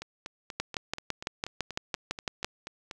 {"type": "two click trains", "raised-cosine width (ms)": 0.2, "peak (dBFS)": [-12, -21], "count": [12, 13], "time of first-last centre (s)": [[0.6, 2.446], [0.02, 2.912]], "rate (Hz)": [5.96, 4.15], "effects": []}